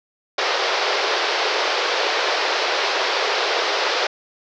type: band-pass noise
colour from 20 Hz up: pink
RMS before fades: -21 dBFS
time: 0.38-4.07 s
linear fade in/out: 5 ms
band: 390 to 5400 Hz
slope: 48 dB/octave
effects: none